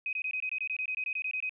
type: tone bursts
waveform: sine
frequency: 2518 Hz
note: D#7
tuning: 20 cents sharp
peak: -30 dBFS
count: 16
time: 0.06-1.494 s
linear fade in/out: 2 ms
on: 69 ms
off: 22 ms
effects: none